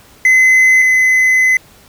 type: tone pair in turn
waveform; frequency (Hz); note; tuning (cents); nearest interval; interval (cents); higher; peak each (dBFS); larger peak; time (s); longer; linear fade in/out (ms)
triangle; 2041 / 2032; C7 / B6; -44 / +49; unison; 7; first; -4 / -6; first; 0.25-0.82 / 0.82-1.57; second; 2
effects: pink hiss -44 dBFS RMS until 1.88 s